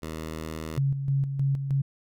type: tone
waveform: 10% pulse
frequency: 79.3 Hz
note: D#2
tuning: 33 cents sharp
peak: -25 dBFS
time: 0.02-0.79 s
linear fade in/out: 10 ms
type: tone with tremolo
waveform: sine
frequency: 137.7 Hz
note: C#3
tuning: 11 cents flat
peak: -21 dBFS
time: 0.77-1.82 s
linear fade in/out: 10 ms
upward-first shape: square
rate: 3.2 Hz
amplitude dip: 55%
effects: none